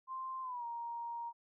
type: tone with pitch glide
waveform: sine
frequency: 1046.5 to 937.7 Hz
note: C6 to A#5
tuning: 0 to +10 cents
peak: -39 dBFS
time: 0.07-1.33 s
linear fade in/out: 50 ms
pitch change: -190 cents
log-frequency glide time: 0.42-0.65 s
effects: none